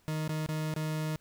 40% pulse tone with dropouts, 155.56 Hz, D#3, in tune, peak -30 dBFS, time 0.08-1.16 s, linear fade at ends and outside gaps 0 ms, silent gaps 0.278-0.293 / 0.462-0.488 / 0.739-0.763 s, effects pink hiss -67 dBFS RMS until 1.2 s

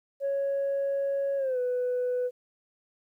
sine tone with pitch glide, 554.4 to 496.8 Hz, C#5 to B4, 0 to +10 cents, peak -24 dBFS, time 0.2-2.31 s, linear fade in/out 50 ms, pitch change -190 cents, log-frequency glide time 1.37-1.59 s, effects tanh soft clip ceiling -23 dBFS + 11-bit

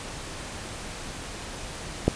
click, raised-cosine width 2 ms, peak -5 dBFS, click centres 2.08 s, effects pink hiss -37 dBFS RMS until 2.15 s + resampled to 22050 Hz

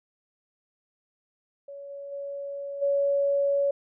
sine tone with level steps, 562 Hz, C#5, 24 cents sharp, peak -38 / -36 / -32 / -21 dBFS, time 1.68-3.71 s, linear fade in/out 5 ms, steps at 1.89 / 2.11 / 2.81 s, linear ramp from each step 20 ms, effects none

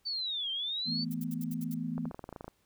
sine linear two-way sweep, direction down then up, 4590 to 3118 to 4590 Hz, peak -32 dBFS, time 0.05-1.05 s, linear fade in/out 20 ms, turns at 0.51 s
sine chord, E suspended fourth, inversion none, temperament equal, 164.81 / 220 / 246.9 Hz, E3 / A3 / B3, 0 / 0 / 0 cents, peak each -37 / -38 / -36 dBFS, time 0.85-2.12 s, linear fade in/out 50 ms
violet noise bursts, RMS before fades -46 dBFS, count 7, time 1.11-1.741 s, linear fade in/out 2 ms, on 31 ms, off 69 ms
clicks, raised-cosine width 1 ms, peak -28 dBFS, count 12, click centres 1.98 / 2.055 / 2.112 / 2.145 / 2.193 / 2.241 / 2.291 / 2.327 / 2.362 / 2.409 / 2.444 / 2.48 s
effects pink hiss -72 dBFS RMS until 2.65 s

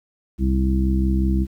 harmonic tone, 65.41 Hz, C2, in tune, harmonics 1 / 2 / 3 / 4 / 5, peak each -18 / -31 / -22 / -33 / -26 dBFS, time 0.38-1.47 s, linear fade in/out 50 ms, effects 9-bit

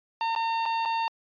45% pulse tone with dropouts, 910 Hz, A#5, 42 cents flat, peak -25 dBFS, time 0.21-1.08 s, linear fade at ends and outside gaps 1 ms, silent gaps 0.351-0.361 / 0.655-0.66 / 0.852-0.857 s, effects resampled to 11025 Hz

